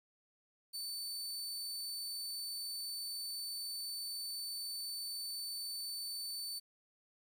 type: tone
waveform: sawtooth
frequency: 4522 Hz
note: C#8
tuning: 34 cents sharp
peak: -37 dBFS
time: 0.73-6.6 s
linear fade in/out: 20 ms
effects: 11-bit